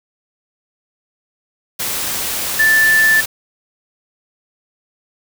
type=tone in noise; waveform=sine; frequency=1760 Hz; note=A6; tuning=in tune; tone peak=-9 dBFS; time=2.59-3.21 s; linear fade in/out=10 ms; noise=white; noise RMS=-21 dBFS; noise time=1.79-3.26 s; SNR=+9 dB; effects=none